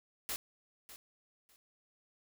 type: noise with echo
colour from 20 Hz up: white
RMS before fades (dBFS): -38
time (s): 0.29-0.36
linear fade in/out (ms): 0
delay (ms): 600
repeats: 2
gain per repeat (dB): -14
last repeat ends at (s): 1.56
effects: none